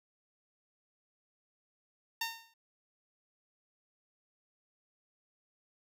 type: tone with exponential decay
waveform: 10% pulse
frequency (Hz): 913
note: A#5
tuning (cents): -36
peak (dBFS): -22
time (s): 2.21-2.54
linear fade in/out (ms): 5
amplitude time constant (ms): 71
effects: none